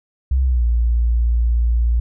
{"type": "tone with pitch glide", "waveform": "sine", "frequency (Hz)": [65.5, 58.35], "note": ["C2", "A#1"], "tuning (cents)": [2, 2], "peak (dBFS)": -13, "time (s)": [0.31, 2], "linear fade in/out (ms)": 5, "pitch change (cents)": -200, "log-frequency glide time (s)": [0.44, 0.64], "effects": []}